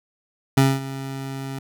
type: tone with ADSR envelope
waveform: 25% pulse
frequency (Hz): 135.3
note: C#3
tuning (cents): -42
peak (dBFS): -8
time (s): 0.57-1.59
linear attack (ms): 6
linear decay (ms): 220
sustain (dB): -17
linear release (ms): 4
effects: none